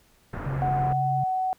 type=low-pass noise; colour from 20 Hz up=pink; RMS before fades=-34 dBFS; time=0.33-0.93 s; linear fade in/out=5 ms; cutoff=1700 Hz; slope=24 dB/octave
type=tone; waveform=sine; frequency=136.2 Hz; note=C#3; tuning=30 cents flat; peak=-26 dBFS; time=0.46-1.24 s; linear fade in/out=5 ms
type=tone with pitch glide; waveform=sine; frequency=740 to 748.6 Hz; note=F#5 to F#5; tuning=0 to +20 cents; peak=-23 dBFS; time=0.62-1.53 s; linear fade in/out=0 ms; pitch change=+20 cents; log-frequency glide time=0.86-1 s
effects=pink hiss -61 dBFS RMS until 1.58 s